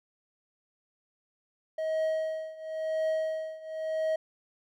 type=tone with tremolo; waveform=triangle; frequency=634 Hz; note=D#5; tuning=32 cents sharp; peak=-23 dBFS; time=1.78-4.16 s; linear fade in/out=5 ms; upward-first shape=triangle; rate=0.96 Hz; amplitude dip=90%; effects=none